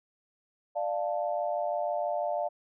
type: chord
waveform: sine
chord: D minor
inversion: none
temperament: equal with one note detuned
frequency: 592.4 / 698.5 / 880 Hz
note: D5 / F5 / A5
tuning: +15 / 0 / 0 cents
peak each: -31 / -31 / -37 dBFS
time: 0.75-2.49 s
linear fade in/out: 20 ms
effects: none